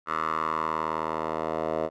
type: tone with band-pass filter sweep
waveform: 10% pulse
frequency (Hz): 79.4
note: D#2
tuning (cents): +36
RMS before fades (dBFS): -29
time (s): 0.06-1.9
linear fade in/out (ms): 50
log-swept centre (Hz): 1300 to 650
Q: 3.9
effects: none